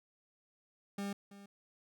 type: tone with echo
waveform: 40% pulse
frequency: 200 Hz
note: G3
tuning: 35 cents sharp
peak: -36 dBFS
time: 0.98-1.13 s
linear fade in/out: 5 ms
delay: 330 ms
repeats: 1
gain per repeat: -15 dB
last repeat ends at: 1.46 s
effects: none